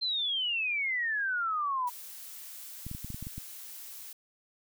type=exponential sweep; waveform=sine; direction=down; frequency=4178 to 956 Hz; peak=-28 dBFS; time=0.01-1.9 s; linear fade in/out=20 ms
type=noise; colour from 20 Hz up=blue; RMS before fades=-45 dBFS; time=1.87-4.13 s; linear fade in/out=5 ms
type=clicks; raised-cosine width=5 ms; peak=-27 dBFS; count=9; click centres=2.866 / 2.914 / 2.949 / 3.046 / 3.103 / 3.145 / 3.226 / 3.269 / 3.38 s
effects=none